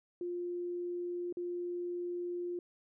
sine tone with dropouts, 351.7 Hz, F4, 12 cents sharp, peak -35 dBFS, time 0.21-2.59 s, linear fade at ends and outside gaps 2 ms, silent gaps 1.326-1.37 s, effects none

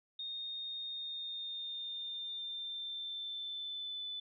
sine tone with pitch glide, 3689 to 3500 Hz, A#7 to A7, -19 to -10 cents, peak -39 dBFS, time 0.19-4.2 s, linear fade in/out 5 ms, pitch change -91 cents, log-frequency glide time 0.83-4.07 s, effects none

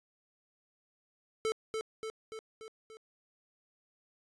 square tone with echo, 440.4 Hz, A4, 2 cents sharp, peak -30 dBFS, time 1.45-1.52 s, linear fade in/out 0 ms, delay 290 ms, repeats 5, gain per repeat -4 dB, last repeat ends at 2.97 s, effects resampled to 22050 Hz

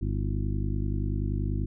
harmonic tone with a mistuned harmonic, 50.4 Hz, G1, 49 cents sharp, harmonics 1 / 2 / 3 / 4 / 5 / 6 / 7, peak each -29 / -30 / -36 / -38 / -38 / -40 / -43 dBFS, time 0.01-1.66 s, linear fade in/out 10 ms, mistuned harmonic 6, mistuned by +97 cents, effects none

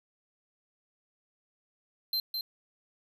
square tone with echo, 4124 Hz, C8, 26 cents flat, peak -28 dBFS, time 2.13-2.2 s, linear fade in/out 2 ms, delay 210 ms, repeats 1, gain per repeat -4 dB, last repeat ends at 2.41 s, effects none

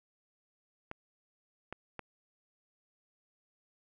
clicks, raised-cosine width 0.5 ms, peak -25 dBFS, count 3, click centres 0.914 / 1.726 / 1.993 s, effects none

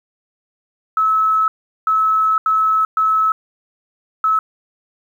sine tone bursts at uneven times, 1297 Hz, E6, 28 cents flat, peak -12 dBFS, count 5, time 0.97-1.48 / 1.87-2.38 / 2.46-2.85 / 2.97-3.32 / 4.24-4.39 s, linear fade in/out 2 ms, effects 8-bit

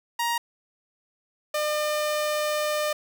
sawtooth tone pair in turn, 941 / 602.6 Hz, A#5 / D5, +16 / +44 cents, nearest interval minor sixth, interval 772 cents, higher first, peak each -20 dBFS, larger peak neither, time 0.19-0.38 / 1.54-2.93 s, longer second, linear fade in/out 5 ms, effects none

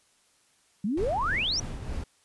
sine exponential sweep, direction up, 185 to 6010 Hz, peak -25 dBFS, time 0.84-1.6 s, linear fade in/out 5 ms
brown noise with tremolo, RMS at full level -33 dBFS, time 0.97-2.04 s, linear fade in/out 5 ms, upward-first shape triangle, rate 3.3 Hz, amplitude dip 45%
effects white hiss -65 dBFS RMS until 2.24 s + resampled to 24000 Hz

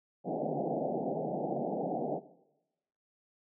white band-pass noise, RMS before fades -34 dBFS, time 0.24-2.21 s, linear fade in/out 50 ms, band 140 to 790 Hz, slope 96 dB/octave, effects noise-tail reverb RT60 0.9 s tail -17 dB re dry

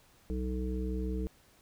harmonic tone, 62.9 Hz, B1, 32 cents sharp, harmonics 1 / 3 / 5 / 7, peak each -33 / -38 / -40 / -41 dBFS, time 0.3-1.27 s, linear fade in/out 0 ms, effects pink hiss -63 dBFS RMS until 1.61 s

